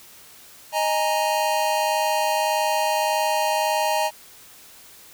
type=chord; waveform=square; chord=D# suspended fourth; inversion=none; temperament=equal; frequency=622.3 / 830.6 / 932.3 Hz; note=D#5 / G#5 / A#5; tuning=0 / 0 / 0 cents; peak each=-25 dBFS; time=0.72-4.11 s; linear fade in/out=50 ms; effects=white hiss -47 dBFS RMS until 5.13 s